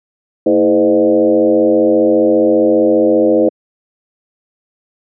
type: tone with frequency modulation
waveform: sine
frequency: 418.3 Hz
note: G#4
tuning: 12 cents sharp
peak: -7 dBFS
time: 0.46-3.49 s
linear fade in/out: 5 ms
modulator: 94.9 Hz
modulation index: 1.8
effects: high-pass 200 Hz 12 dB/octave